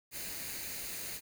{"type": "noise with comb filter", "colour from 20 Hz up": "white", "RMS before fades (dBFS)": -41, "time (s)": [0.11, 1.21], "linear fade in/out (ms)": 50, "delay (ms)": 0.45, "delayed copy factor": 0.5, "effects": []}